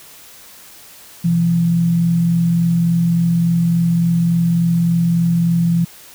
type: tone pair together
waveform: sine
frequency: 126.3 / 169.79 Hz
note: B2 / F3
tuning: +39 / -49 cents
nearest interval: perfect fourth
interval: 512 cents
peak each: -24 / -12 dBFS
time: 1.24-5.85 s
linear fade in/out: 10 ms
effects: white hiss -41 dBFS RMS until 6.14 s